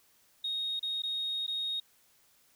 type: tone with dropouts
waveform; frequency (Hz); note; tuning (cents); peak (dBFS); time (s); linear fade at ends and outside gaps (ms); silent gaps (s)
sine; 3733; A#7; +2; -30; 0.44-1.8; 5; 0.795-0.828 / 1.021-1.034 / 1.466-1.478
effects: tanh soft clip ceiling -27 dBFS + white hiss -66 dBFS RMS until 2.55 s